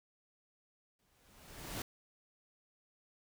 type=noise with exponential growth; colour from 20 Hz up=pink; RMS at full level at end=-39 dBFS; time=0.99-1.82 s; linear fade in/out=2 ms; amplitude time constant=180 ms; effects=none